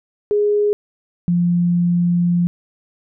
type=tone pair in turn; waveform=sine; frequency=414.6 / 174.32 Hz; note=G#4 / F3; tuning=-3 / -3 cents; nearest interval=octave + minor third; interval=1500 cents; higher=first; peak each=-13 dBFS; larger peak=neither; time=0.31-0.73 / 1.28-2.47 s; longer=second; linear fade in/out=0 ms; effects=none